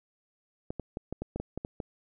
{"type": "clicks", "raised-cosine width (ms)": 2, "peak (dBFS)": -21, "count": 10, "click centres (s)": [0.705, 0.797, 0.971, 1.126, 1.22, 1.36, 1.4, 1.576, 1.649, 1.802], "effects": []}